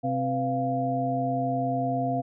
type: tone cluster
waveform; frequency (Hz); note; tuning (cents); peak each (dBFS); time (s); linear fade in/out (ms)
sine; 130.8 / 262 / 496.7 / 694; C3 / C4 / B4 / F5; 0 / +2 / +10 / -11; -31 / -29 / -35 / -27; 0.03-2.22; 20
effects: none